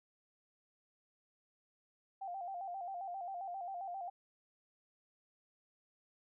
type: tone with vibrato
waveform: sine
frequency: 740 Hz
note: F#5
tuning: in tune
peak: -40 dBFS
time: 2.21-4.1 s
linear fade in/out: 10 ms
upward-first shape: square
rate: 7.5 Hz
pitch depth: 88 cents each way
effects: none